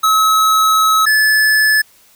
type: tone pair in turn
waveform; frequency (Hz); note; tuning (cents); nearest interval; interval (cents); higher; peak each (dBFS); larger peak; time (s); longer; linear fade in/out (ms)
square; 1287 / 1729.4; E6 / A6; -42 / -30; perfect fourth; 512; second; -10; neither; 0.03-1.06 / 1.06-1.82; first; 10
effects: white hiss -49 dBFS RMS until 2.15 s